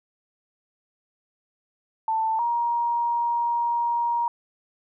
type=tone pair in turn; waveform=sine; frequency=887 / 944 Hz; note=A5 / A#5; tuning=+14 / +22 cents; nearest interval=minor second; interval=108 cents; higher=second; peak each=-21 dBFS; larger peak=neither; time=2.08-2.39 / 2.39-4.28 s; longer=second; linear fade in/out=2 ms; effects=none

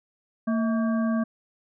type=harmonic tone with a mistuned harmonic; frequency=227.7 Hz; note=A#3; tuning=40 cents flat; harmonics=1 / 3 / 5 / 7; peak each=-22 / -32 / -36 / -39 dBFS; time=0.47-1.24 s; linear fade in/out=10 ms; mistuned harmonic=3; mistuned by=-100 cents; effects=none

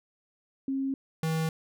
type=tone pair in turn; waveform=sine / square; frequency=269.8 / 160.42 Hz; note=C#4 / E3; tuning=-47 / -47 cents; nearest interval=major sixth; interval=900 cents; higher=first; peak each=-27 dBFS; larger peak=neither; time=0.68-0.94 / 1.23-1.49 s; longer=neither; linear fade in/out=2 ms; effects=none

